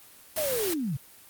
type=noise; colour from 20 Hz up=white; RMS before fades=-31 dBFS; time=0.36-0.74 s; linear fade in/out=5 ms
type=linear sweep; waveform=sine; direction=down; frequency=647 to 118 Hz; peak=-27 dBFS; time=0.37-0.97 s; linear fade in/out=10 ms
effects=white hiss -52 dBFS RMS until 1.29 s + Opus 24 kbps